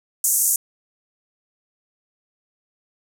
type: band-pass noise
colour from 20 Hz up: pink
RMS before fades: -19 dBFS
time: 0.24-0.56 s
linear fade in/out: 2 ms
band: 6600 to 14000 Hz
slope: 48 dB/octave
effects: none